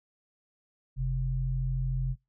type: tone pair together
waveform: sine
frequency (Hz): 43.38 / 130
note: F1 / C3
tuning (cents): -11 / -11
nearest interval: octave + perfect fifth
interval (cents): 1900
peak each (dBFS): -30 / -29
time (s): 0.96-2.16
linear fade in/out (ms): 50
effects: noise-tail reverb RT60 0.2 s tail -22 dB re dry